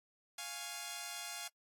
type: chord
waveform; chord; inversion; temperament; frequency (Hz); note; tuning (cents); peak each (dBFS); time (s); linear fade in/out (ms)
5% pulse; Db major; first; equal; 698.5 / 830.6 / 1108.7; F5 / Ab5 / Db6; 0 / 0 / 0; -34 / -34 / -39; 0.38-1.48; 5
effects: noise-tail reverb RT60 0.1 s tail -24 dB re dry + AAC 64 kbps